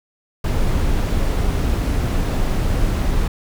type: noise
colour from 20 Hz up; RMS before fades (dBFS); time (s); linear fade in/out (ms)
brown; -18; 0.44-3.28; 5
effects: none